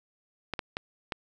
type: clicks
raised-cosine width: 0.3 ms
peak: -15 dBFS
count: 4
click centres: 0.537 / 0.592 / 0.769 / 1.122 s
effects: none